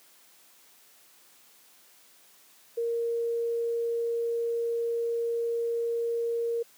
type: tone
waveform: sine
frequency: 466.2 Hz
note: A#4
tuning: in tune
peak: -26 dBFS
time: 2.77-6.63 s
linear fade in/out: 10 ms
effects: white hiss -58 dBFS RMS until 6.77 s + high-pass 200 Hz 12 dB/octave